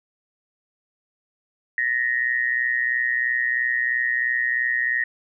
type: tone with amplitude modulation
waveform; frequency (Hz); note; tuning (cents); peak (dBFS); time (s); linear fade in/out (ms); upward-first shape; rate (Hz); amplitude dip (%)
sine; 1864.7; A#6; 0; -16; 1.78-5.04; 2; sine; 123; 80
effects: none